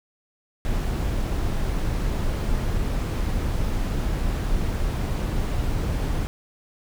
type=noise; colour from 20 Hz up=brown; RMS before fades=-24 dBFS; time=0.65-6.27 s; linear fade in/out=0 ms; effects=none